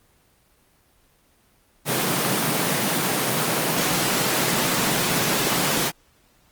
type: high-pass noise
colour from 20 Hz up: pink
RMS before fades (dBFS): -22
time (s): 1.85-5.92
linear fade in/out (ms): 50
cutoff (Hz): 130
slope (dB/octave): 48
effects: pink hiss -60 dBFS RMS until 6.51 s + Opus 24 kbps

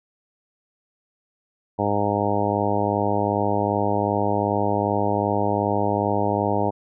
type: harmonic tone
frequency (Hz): 102.6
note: G#2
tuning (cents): -21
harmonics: 1 / 2 / 3 / 4 / 5 / 6 / 7 / 8 / 9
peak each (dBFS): -28 / -28 / -28 / -28 / -28 / -28 / -28 / -28 / -28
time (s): 1.78-6.71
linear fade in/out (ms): 20
effects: none

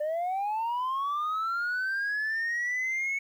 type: linear sweep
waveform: sine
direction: up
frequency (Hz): 587.3 to 2217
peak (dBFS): -25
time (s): 0-3.19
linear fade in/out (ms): 10
effects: tanh soft clip ceiling -26 dBFS + 10-bit

